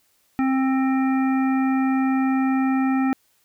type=harmonic tone; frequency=264.5 Hz; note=C4; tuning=19 cents sharp; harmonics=1 / 3 / 5 / 7 / 9; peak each=-18 / -28 / -32 / -35 / -37 dBFS; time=0.39-3.13 s; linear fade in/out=0 ms; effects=white hiss -64 dBFS RMS until 3.44 s